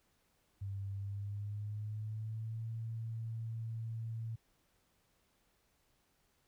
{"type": "tone with pitch glide", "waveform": "sine", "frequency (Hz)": [98.6, 113.26], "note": ["G2", "A#2"], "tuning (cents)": [11, -49], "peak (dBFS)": -38, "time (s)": [0.61, 4.36], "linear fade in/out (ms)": 10, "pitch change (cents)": 240, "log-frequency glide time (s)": [0.93, 2.66], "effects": ["pink hiss -75 dBFS RMS until 6.47 s"]}